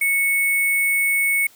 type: tone with sample-and-hold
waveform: sine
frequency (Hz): 2210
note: C#7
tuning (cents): -6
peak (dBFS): -16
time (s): 0.01-1.47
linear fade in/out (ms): 5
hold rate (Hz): 11025
effects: white hiss -51 dBFS RMS until 1.55 s